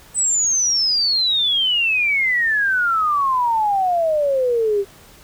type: exponential sweep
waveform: sine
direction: down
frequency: 8180 to 389 Hz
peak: -15 dBFS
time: 0.14-4.85 s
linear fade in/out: 50 ms
effects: pink hiss -46 dBFS RMS until 5.23 s